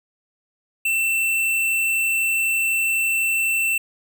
square tone, 2682 Hz, E7, 29 cents sharp, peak -19 dBFS, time 0.85-3.78 s, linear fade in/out 5 ms, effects none

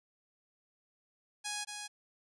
5% pulse tone with echo, 830.6 Hz, G#5, in tune, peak -24 dBFS, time 1.44-1.65 s, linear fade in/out 20 ms, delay 230 ms, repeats 1, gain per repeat -5 dB, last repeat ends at 1.88 s, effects resampled to 24000 Hz

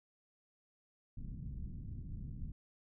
pink low-pass noise, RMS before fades -44 dBFS, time 1.17-2.52 s, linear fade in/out 5 ms, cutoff 200 Hz, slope 24 dB/octave, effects none

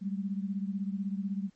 sine beating tone pair, 193.3 / 209.3 Hz, G3 / G#3, -24 / +14 cents, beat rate 16 Hz, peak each -32 / -36 dBFS, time 0.01-1.5 s, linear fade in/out 20 ms, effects pink hiss -70 dBFS RMS until 1.55 s + MP3 32 kbps

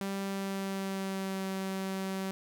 sawtooth tone with pitch glide, 196 to 191.52 Hz, G3 to G3, 0 to -40 cents, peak -29 dBFS, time 0.01-2.31 s, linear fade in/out 0 ms, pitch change -40 cents, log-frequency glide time 0.21-1.45 s, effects none

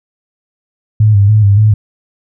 sine tone with vibrato, 103.83 Hz, G#2, in tune, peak -4 dBFS, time 1-1.74 s, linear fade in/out 5 ms, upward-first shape square, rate 3.5 Hz, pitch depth 59 cents each way, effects none

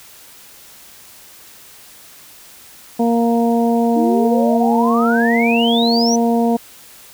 harmonic tone, 233.1 Hz, A#3, in tune, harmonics 1 / 2 / 3 / 4, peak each -14 / -19 / -20 / -27 dBFS, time 2.99-6.57 s, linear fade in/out 10 ms
sine exponential sweep, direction up, 293.7 to 6060 Hz, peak -18 dBFS, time 3.96-6.16 s, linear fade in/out 5 ms
effects white hiss -42 dBFS RMS until 7.13 s

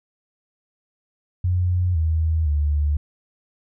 sine tone with pitch steps, 89.7 / 80.1 / 73.7 Hz, F2 / E2 / D2, +47 / -49 / +7 cents, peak -17 dBFS, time 1.44-2.97 s, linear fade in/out 5 ms, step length 510 ms, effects none

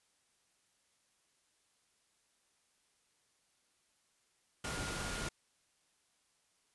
sine tone in noise, 1420 Hz, F6, 28 cents sharp, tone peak -46 dBFS, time 4.64-5.29 s, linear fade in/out 5 ms, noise pink, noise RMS -40 dBFS, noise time 4.64-5.29 s, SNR -9 dB, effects white hiss -75 dBFS RMS until 6.74 s + resampled to 24000 Hz

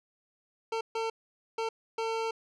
25% pulse tone bursts at uneven times, 450.6 Hz, A4, 41 cents sharp, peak -26 dBFS, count 4, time 0.72-0.81 / 0.95-1.1 / 1.58-1.69 / 1.98-2.31 s, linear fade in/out 5 ms, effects low-pass 5000 Hz 12 dB/octave

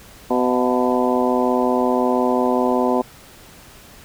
harmonic tone with a mistuned harmonic, 125.5 Hz, B2, 28 cents sharp, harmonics 2 / 3 / 4 / 5 / 6 / 7 / 8, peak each -20 / -22 / -23 / -24 / -25 / -25 / -26 dBFS, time 0.3-3.02 s, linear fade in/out 10 ms, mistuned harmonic 6, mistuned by -71 cents, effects pink hiss -44 dBFS RMS until 4.04 s

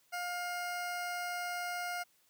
20% pulse tone, 709 Hz, F5, 26 cents sharp, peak -31 dBFS, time 0.12-2.04 s, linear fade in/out 20 ms, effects white hiss -70 dBFS RMS until 2.29 s + high-pass 100 Hz 12 dB/octave

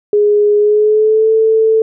sine tone with pitch glide, 415.3 to 442.5 Hz, G#4 to A4, 0 to +10 cents, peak -7 dBFS, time 0.13-1.82 s, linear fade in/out 2 ms, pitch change +110 cents, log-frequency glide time 0.58-1.31 s, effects none

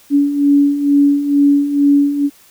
sine beating tone pair, 283.1 / 285.3 Hz, C#4 / C#4, +37 / +50 cents, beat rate 2.2 Hz, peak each -16 / -10 dBFS, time 0.1-2.3 s, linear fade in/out 50 ms, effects white hiss -47 dBFS RMS until 2.5 s

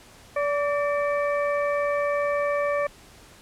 harmonic tone with a mistuned harmonic, 577 Hz, D5, 31 cents flat, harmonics 1 / 2 / 3 / 4, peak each -23 / -29 / -33 / -35 dBFS, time 0.36-2.87 s, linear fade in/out 5 ms, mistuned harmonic 3, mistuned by +61 cents, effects pink hiss -50 dBFS RMS until 3.41 s + low-pass 11000 Hz 12 dB/octave

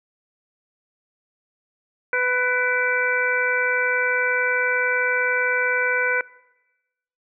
harmonic tone with a mistuned harmonic, 497.8 Hz, B4, 14 cents sharp, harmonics 1 / 2 / 3 / 4 / 5, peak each -25 / -31 / -21 / -28 / -26 dBFS, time 2.13-6.21 s, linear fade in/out 2 ms, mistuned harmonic 5, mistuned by -120 cents, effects noise-tail reverb RT60 1.0 s tail -21 dB re dry

